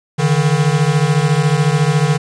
square beating tone pair, 143.6 / 157.6 Hz, D3 / D#3, -39 / +23 cents, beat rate 14 Hz, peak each -15 dBFS, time 0.18-2.18 s, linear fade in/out 20 ms, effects resampled to 22050 Hz + 7-bit

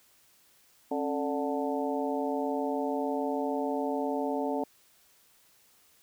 harmonic tone with a mistuned harmonic, 146.83 Hz, D3, in tune, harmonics 2 / 3 / 4 / 5 / 6, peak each -32 / -34 / -35 / -36 / -37 dBFS, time 0.91-4.64 s, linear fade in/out 5 ms, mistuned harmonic 2, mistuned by -130 cents, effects white hiss -63 dBFS RMS until 6.02 s

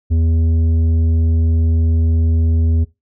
sine tone with tanh clipping, 81.6 Hz, E2, 17 cents flat, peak -13 dBFS, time 0.1-2.85 s, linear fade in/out 20 ms, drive 8 dB, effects noise-tail reverb RT60 0.2 s tail -18 dB re dry

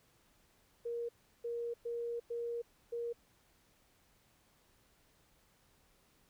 sine tone bursts at uneven times, 471 Hz, A#4, 18 cents sharp, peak -36 dBFS, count 5, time 0.85-1.09 / 1.44-1.74 / 1.85-2.2 / 2.3-2.62 / 2.92-3.13 s, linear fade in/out 10 ms, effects pink hiss -70 dBFS RMS until 6.29 s

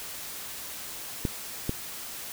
clicks, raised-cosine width 3 ms, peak -13 / -14 dBFS, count 2, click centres 1.252 / 1.694 s, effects white hiss -39 dBFS RMS until 2.32 s

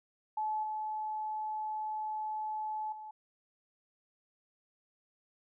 sine tone with level steps, 861 Hz, A5, 38 cents flat, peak -31 / -34 / -43 dBFS, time 0.37-3.11 s, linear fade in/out 5 ms, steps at 0.63 / 2.92 s, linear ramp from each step 5 ms, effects none

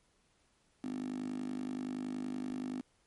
10% pulse tone with high-pass filter, 50.6 Hz, G#1, 44 cents flat, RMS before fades -39 dBFS, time 0.84-2.81 s, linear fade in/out 0 ms, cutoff 260 Hz, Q 6.9, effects pink hiss -72 dBFS RMS until 3.06 s + MP3 48 kbps

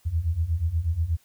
sine beating tone pair, 77.8 / 86.1 Hz, D#2 / F2, 0 / -24 cents, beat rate 8.3 Hz, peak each -27 / -24 dBFS, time 0.05-1.17 s, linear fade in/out 20 ms, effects white hiss -62 dBFS RMS until 1.24 s

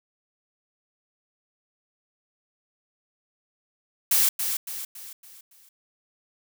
blue noise with echo, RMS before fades -20 dBFS, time 4.11-4.29 s, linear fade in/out 5 ms, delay 280 ms, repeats 5, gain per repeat -7 dB, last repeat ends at 5.69 s, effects none

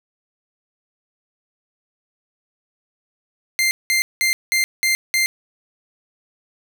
sawtooth tone bursts, 2093 Hz, C7, in tune, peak -12 dBFS, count 6, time 3.59-5.26 s, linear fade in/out 0 ms, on 120 ms, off 190 ms, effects none

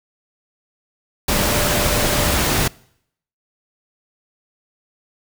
sine tone in noise, 591 Hz, D5, 11 cents sharp, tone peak -26 dBFS, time 1.31-2.35 s, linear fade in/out 5 ms, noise pink, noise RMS -18 dBFS, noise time 1.28-2.68 s, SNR -11 dB, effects noise-tail reverb RT60 0.7 s tail -24 dB re dry

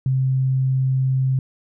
sine tone, 131.6 Hz, C3, 10 cents sharp, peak -16 dBFS, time 0.06-1.39 s, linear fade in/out 2 ms, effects none

